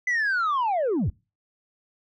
sine linear sweep, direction down, 2028 to 55 Hz, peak -19 dBFS, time 0.07-1.1 s, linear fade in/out 5 ms, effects noise-tail reverb RT60 0.3 s tail -26 dB re dry + tanh soft clip ceiling -20 dBFS

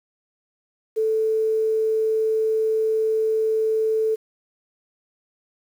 sine tone with quantisation, 439.7 Hz, A4, 1 cent flat, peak -18 dBFS, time 0.96-4.16 s, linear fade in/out 20 ms, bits 8, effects none

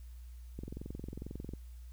click train, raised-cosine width 3 ms, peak -29 dBFS, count 22, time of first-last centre 0.59-1.536 s, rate 22.2 Hz, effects added 60 Hz sine -46 dBFS peak until 1.92 s + white hiss -68 dBFS RMS until 1.92 s

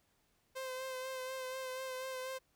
sawtooth tone with vibrato, 519 Hz, C5, 14 cents flat, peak -36 dBFS, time 0.55-2.39 s, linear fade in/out 20 ms, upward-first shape sine, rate 4.1 Hz, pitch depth 25 cents each way, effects pink hiss -75 dBFS RMS until 2.55 s

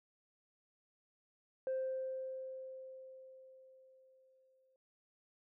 sine tone with exponential decay, 523.3 Hz, C5, in tune, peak -32 dBFS, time 1.67-4.76 s, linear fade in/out 1 ms, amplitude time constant 670 ms, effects noise-tail reverb RT60 0.8 s tail -26 dB re dry + tanh soft clip ceiling -32 dBFS

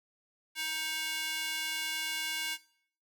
square tone with high-pass filter, 314.5 Hz, D#4, 19 cents sharp, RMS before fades -35 dBFS, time 0.55-2.58 s, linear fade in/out 50 ms, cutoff 2200 Hz, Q 1.5, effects noise-tail reverb RT60 0.6 s tail -20 dB re dry

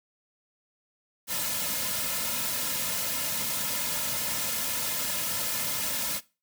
white noise with comb filter, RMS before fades -30 dBFS, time 1.27-6.21 s, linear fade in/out 50 ms, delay 2.6 ms, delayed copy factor -0.85, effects noise-tail reverb RT60 0.3 s tail -20 dB re dry

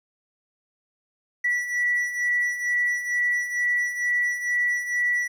triangle beating tone pair, 1950 / 1952.2 Hz, B6 / B6, -23 / -21 cents, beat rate 2.2 Hz, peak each -25 / -20 dBFS, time 1.44-5.28 s, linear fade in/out 10 ms, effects tanh soft clip ceiling -17 dBFS

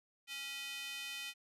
square tone with high-pass filter, 277.2 Hz, C#4, in tune, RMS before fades -44 dBFS, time 0.27-1.34 s, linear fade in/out 50 ms, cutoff 2600 Hz, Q 2.6, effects resampled to 32000 Hz

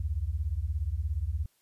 sine beating tone pair, 67.3 / 84.3 Hz, C2 / E2, +49 / +39 cents, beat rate 17 Hz, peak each -31 dBFS, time 0-1.46 s, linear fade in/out 5 ms, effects white hiss -70 dBFS RMS until 1.61 s + resampled to 32000 Hz

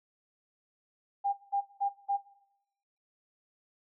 sine tone bursts, 800 Hz, G5, 35 cents sharp, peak -26 dBFS, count 4, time 1.24-2.174 s, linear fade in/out 20 ms, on 91 ms, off 190 ms, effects noise-tail reverb RT60 0.9 s tail -18 dB re dry

